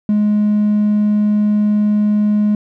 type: tone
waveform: triangle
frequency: 209.4 Hz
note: G#3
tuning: 15 cents sharp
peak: -8 dBFS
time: 0.09-2.55 s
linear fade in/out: 2 ms
effects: tanh soft clip ceiling -6 dBFS